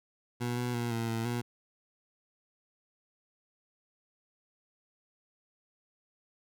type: tone with pitch steps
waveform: 20% pulse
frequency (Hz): 121 / 122.6 / 119.1 / 115.2 / 113.8 / 120.1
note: B2 / B2 / A#2 / A#2 / A#2 / B2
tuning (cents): -35 / -12 / +38 / -20 / -41 / -48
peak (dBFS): -26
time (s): 0.4-1.42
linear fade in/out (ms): 20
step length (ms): 170
effects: none